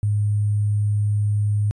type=tone with sample-and-hold; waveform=sine; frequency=103.83 Hz; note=G#2; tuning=in tune; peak=-17 dBFS; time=0.03-1.71 s; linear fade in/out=0 ms; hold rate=8820 Hz; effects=resampled to 22050 Hz